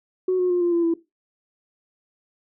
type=tone with pitch steps; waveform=sine; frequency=370 / 362.4 / 354.9 / 347.6 / 340.5 / 333.5 Hz; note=F#4 / F#4 / F4 / F4 / F4 / E4; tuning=0 / -36 / +28 / -8 / -44 / +20 cents; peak=-16 dBFS; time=0.28-0.94 s; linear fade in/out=5 ms; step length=110 ms; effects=noise-tail reverb RT60 0.2 s tail -17 dB re dry + tanh soft clip ceiling -14 dBFS

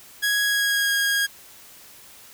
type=tone with pitch glide; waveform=sawtooth; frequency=1661.2 to 1635.5 Hz; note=G#6 to G#6; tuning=0 to -27 cents; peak=-16 dBFS; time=0.22-1.27 s; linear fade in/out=20 ms; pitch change=-27 cents; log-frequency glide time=0.43-0.92 s; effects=white hiss -47 dBFS RMS until 2.33 s

